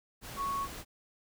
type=tone in noise; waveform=sine; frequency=1108.7 Hz; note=C#6; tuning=in tune; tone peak=-31 dBFS; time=0.36-0.68 s; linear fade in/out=50 ms; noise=pink; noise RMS=-44 dBFS; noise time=0.21-0.85 s; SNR=+10 dB; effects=none